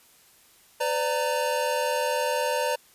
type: tone cluster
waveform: square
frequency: 505 / 585 / 921 Hz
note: B4 / D5 / A#5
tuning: +39 / -7 / -21 cents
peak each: -29 dBFS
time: 0.8-2.76 s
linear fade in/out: 10 ms
effects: white hiss -57 dBFS RMS until 2.94 s + resampled to 32000 Hz